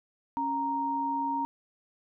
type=tone pair together; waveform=sine; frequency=276.8 / 932.3 Hz; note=C#4 / A#5; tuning=-2 / 0 cents; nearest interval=octave + major sixth; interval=2102 cents; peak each=-34 / -28 dBFS; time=0.37-1.45 s; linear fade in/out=0 ms; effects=none